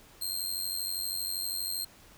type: tone with amplitude modulation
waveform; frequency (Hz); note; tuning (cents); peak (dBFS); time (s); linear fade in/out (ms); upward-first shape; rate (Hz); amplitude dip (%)
15% pulse; 4186; C8; 0; -22; 0.21-1.85; 10; sine; 92.6; 70
effects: pink hiss -56 dBFS RMS until 2.17 s